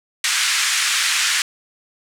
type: band-pass noise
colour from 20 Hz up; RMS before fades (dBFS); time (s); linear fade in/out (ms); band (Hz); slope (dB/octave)
pink; -19; 0.24-1.42; 2; 1500 to 9100; 24
effects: none